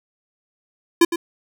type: tone with echo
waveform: square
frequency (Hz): 340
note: F4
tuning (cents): -46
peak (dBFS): -10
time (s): 1.01-1.05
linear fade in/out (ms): 5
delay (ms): 110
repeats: 1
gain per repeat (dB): -11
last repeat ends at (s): 1.16
effects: none